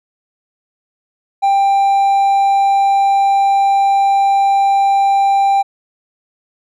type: tone with hard clipping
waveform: triangle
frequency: 790 Hz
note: G5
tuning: 13 cents sharp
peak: -10 dBFS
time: 1.42-5.63 s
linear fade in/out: 20 ms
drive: 5 dB
effects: none